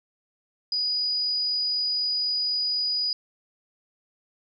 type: tone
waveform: sine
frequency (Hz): 4928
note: D#8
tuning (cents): -17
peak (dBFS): -23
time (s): 0.72-3.13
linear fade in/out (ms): 2
effects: none